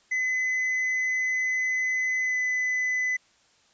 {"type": "tone with pitch glide", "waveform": "triangle", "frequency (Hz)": [2023, 2008], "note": ["B6", "B6"], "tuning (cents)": [41, 28], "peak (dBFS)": -22, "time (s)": [0.11, 3.17], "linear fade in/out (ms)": 10, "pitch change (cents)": -13, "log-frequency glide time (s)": [2.24, 2.36], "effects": ["white hiss -62 dBFS RMS until 3.73 s", "resampled to 16000 Hz"]}